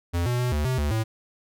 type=tone with pitch steps; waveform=square; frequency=86.2 / 122.4 / 123.9 / 74.3 / 129.1 / 73.3 / 111 Hz; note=F2 / B2 / B2 / D2 / C3 / D2 / A2; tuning=-22 / -15 / +6 / +21 / -23 / -3 / +16 cents; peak=-23 dBFS; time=0.13-1.04 s; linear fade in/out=20 ms; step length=130 ms; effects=none